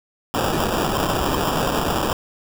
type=noise with sample-and-hold; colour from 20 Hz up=white; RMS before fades=-21 dBFS; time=0.34-2.13 s; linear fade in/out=0 ms; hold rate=2100 Hz; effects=none